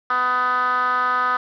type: tone with band-pass filter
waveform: 10% pulse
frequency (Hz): 250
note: B3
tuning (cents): +21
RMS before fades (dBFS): -20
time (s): 0.1-1.37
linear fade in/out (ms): 5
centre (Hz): 1300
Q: 4.9
effects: resampled to 11025 Hz + 7-bit